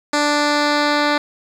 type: tone with low-pass filter sweep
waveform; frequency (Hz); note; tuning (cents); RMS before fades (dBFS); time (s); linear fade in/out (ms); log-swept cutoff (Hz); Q
10% pulse; 293.9; D4; +1; -17; 0.13-1.18; 5; 6600 to 3800; 1.5
effects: 7-bit